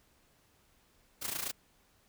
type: noise with amplitude modulation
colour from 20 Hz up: white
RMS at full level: -34 dBFS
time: 1.21-1.52 s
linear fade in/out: 20 ms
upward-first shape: sine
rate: 28.1 Hz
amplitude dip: 75%
effects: pink hiss -68 dBFS RMS until 2.08 s